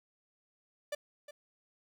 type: tone with echo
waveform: 45% pulse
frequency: 587.3 Hz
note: D5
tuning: in tune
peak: -34 dBFS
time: 0.92-0.95 s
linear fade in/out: 5 ms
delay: 360 ms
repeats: 1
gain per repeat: -13 dB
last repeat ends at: 1.31 s
effects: none